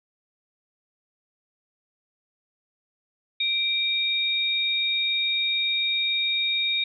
sine tone pair together, 2349 / 3722 Hz, D7 / A#7, 0 / -3 cents, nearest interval minor sixth, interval 797 cents, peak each -27 / -23 dBFS, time 3.4-6.84 s, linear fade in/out 5 ms, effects none

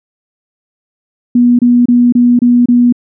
sine tone bursts, 242.6 Hz, B3, 31 cents flat, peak -4 dBFS, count 6, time 1.35-2.925 s, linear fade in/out 5 ms, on 240 ms, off 27 ms, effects none

